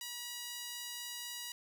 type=tone with high-pass filter; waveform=sawtooth; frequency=964 Hz; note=B5; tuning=42 cents flat; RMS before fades=-44 dBFS; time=0.01-1.52 s; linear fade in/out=2 ms; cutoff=3200 Hz; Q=0.85; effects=12-bit